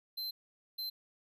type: tone bursts at uneven times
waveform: square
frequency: 4100 Hz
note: C8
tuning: 36 cents flat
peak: -37 dBFS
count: 2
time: 0.17-0.31 / 0.78-0.9 s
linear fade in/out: 10 ms
effects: none